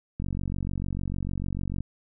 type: click train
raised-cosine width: 5 ms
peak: -19 dBFS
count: 76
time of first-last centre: 0.2-1.806 s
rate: 46.7 Hz
effects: none